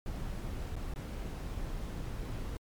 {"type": "noise with dropouts", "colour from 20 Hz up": "brown", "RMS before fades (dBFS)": -38, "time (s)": [0.06, 2.57], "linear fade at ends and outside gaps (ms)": 1, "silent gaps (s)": [[0.756, 0.764], [0.938, 0.959]], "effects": ["MP3 96 kbps"]}